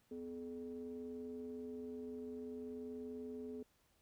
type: ring-modulated tone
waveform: triangle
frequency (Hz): 87.31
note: F2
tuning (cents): 0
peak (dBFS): -39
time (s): 0.11-3.63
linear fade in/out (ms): 5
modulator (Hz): 339
effects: pink hiss -75 dBFS RMS until 4.01 s